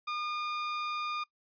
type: tone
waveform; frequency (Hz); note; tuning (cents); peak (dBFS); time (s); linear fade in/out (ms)
sawtooth; 1214; D#6; -43; -29; 0.07-1.24; 10
effects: noise-tail reverb RT60 0.1 s tail -20 dB re dry + resampled to 11025 Hz